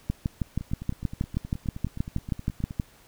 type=two click trains; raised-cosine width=5 ms; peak=-23 / -13 dBFS; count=21 / 18; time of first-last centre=0.61-2.709 / 0.1-2.798 s; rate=9.53 / 6.3 Hz; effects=pink hiss -56 dBFS RMS until 3.07 s